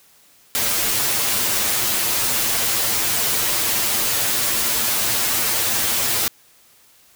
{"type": "noise with comb filter", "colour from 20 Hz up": "white", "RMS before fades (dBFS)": -20, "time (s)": [0.55, 6.28], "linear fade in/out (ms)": 0, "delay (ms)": 8.8, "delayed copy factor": 1, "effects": ["white hiss -53 dBFS RMS until 7.15 s"]}